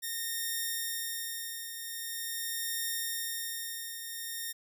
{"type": "tone with tremolo", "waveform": "5% pulse", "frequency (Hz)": 1836, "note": "A#6", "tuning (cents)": -27, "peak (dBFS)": -21, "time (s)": [0.02, 4.53], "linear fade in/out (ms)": 20, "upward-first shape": "triangle", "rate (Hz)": 0.44, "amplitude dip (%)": 60, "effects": []}